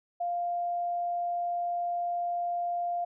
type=tone; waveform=sine; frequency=698.5 Hz; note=F5; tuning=in tune; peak=-28 dBFS; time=0.2-3.05 s; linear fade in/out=10 ms; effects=none

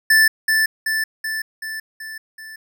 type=tone with echo; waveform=square; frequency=1760 Hz; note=A6; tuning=in tune; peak=-11 dBFS; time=0.1-0.28 s; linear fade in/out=5 ms; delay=380 ms; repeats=6; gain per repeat=-4 dB; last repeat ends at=2.56 s; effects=none

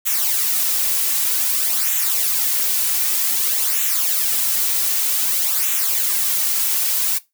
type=noise with flanger; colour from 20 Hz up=blue; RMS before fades=-19 dBFS; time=0.05-7.19 s; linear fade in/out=20 ms; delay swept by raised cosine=0.2 to 3.3 ms; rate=0.53 Hz; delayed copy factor=-0.65; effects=noise-tail reverb RT60 0.2 s tail -19 dB re dry

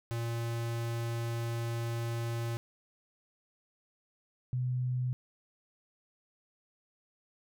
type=tone pair in turn; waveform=square / sine; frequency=116.54 / 125.92 Hz; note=A#2 / B2; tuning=0 / +34 cents; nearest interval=minor second; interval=134 cents; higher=second; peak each=-33 / -29 dBFS; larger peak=second; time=0.11-2.57 / 4.53-5.13 s; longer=first; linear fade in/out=0 ms; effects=none

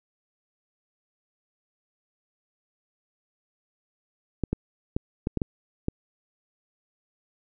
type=clicks; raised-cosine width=3 ms; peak=-12 dBFS; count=7; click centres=4.437 / 4.53 / 4.965 / 5.271 / 5.373 / 5.418 / 5.884 s; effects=none

